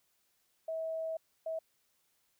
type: tone bursts at uneven times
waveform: sine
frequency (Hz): 646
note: E5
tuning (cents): -35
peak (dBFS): -34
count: 2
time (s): 0.68-1.17 / 1.46-1.59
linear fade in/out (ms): 5
effects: white hiss -75 dBFS RMS until 2.39 s